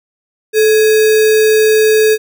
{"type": "tone with sample-and-hold", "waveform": "sine", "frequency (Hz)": 434.1, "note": "A4", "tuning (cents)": -23, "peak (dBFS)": -6, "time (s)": [0.53, 2.18], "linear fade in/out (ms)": 50, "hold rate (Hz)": 2100, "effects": []}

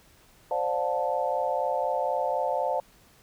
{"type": "chord", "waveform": "sine", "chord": "D minor seventh", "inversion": "third", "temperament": "equal with one note detuned", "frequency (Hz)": [523.3, 587.3, 713.1, 880], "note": ["C5", "D5", "F5", "A5"], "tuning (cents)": [0, 0, 36, 0], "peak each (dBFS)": -30, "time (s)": [0.51, 2.8], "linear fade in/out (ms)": 2, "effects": ["pink hiss -58 dBFS RMS until 3.22 s"]}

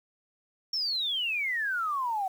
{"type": "exponential sweep", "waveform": "sine", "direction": "down", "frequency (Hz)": [5530, 740], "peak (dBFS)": -27, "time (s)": [0.73, 2.28], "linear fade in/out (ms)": 5, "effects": ["9-bit"]}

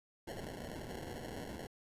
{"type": "noise with sample-and-hold", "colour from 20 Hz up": "violet", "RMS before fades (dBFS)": -45, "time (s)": [0.27, 1.67], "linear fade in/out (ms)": 5, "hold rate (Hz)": 1225, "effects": ["resampled to 32000 Hz"]}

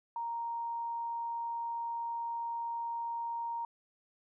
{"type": "tone", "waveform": "sine", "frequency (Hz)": 932.3, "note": "A#5", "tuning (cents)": 0, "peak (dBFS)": -34, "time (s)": [0.16, 3.65], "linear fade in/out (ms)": 2, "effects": []}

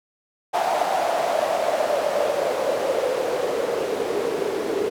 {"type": "noise with band-pass filter sweep", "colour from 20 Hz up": "white", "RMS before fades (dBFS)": -23, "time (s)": [0.53, 4.9], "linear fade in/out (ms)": 20, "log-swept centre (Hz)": [730, 400], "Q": 5.9, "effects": []}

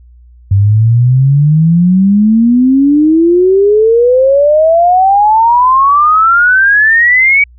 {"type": "exponential sweep", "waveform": "sine", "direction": "up", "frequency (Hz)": [96.4, 2280], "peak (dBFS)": -4, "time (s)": [0.51, 7.44], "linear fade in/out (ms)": 5, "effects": ["added 60 Hz sine -36 dBFS peak until 7.58 s"]}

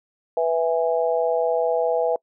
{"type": "harmonic tone", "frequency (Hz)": 164.81, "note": "E3", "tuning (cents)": 0, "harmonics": [3, 4, 5], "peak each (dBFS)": [-21, -22, -27], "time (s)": [0.37, 2.16], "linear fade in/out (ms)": 2, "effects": ["noise-tail reverb RT60 0.1 s tail -26 dB re dry"]}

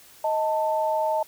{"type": "tone pair together", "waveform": "sine", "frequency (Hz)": [627.6, 887], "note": ["D#5", "A5"], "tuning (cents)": [15, 14], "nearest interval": "tritone", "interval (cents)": 599, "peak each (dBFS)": -24, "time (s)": [0.24, 1.23], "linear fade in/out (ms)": 5, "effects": ["white hiss -51 dBFS RMS until 1.27 s"]}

